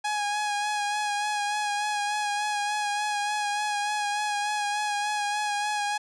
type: tone with vibrato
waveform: sawtooth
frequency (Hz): 830.6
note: G#5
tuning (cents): 0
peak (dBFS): -22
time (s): 0.04-5.98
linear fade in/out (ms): 10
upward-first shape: sine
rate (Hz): 3.4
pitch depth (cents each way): 26
effects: resampled to 22050 Hz